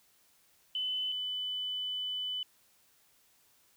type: tone pair in turn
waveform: sine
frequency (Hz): 3017 / 3000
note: F#7 / F#7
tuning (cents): +33 / +23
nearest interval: unison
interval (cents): 10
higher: first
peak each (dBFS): -31 / -33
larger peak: first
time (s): 0.75-1.12 / 1.12-2.43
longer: second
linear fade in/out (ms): 2
effects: white hiss -67 dBFS RMS until 3.76 s